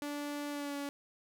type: tone with pitch glide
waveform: sawtooth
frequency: 290.7 to 283.7 Hz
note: D4 to C#4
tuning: -18 to +40 cents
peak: -33 dBFS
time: 0.02-0.89 s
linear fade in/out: 0 ms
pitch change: -42 cents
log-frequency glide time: 0.5-0.76 s
effects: none